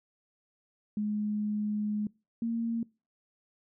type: tone pair in turn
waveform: sine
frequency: 210 / 230.4 Hz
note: G#3 / A#3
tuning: +19 / -20 cents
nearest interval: major second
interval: 161 cents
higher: second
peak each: -28 dBFS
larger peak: neither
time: 0.97-2.07 / 2.42-2.83 s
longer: first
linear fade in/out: 2 ms
effects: noise-tail reverb RT60 0.3 s tail -24 dB re dry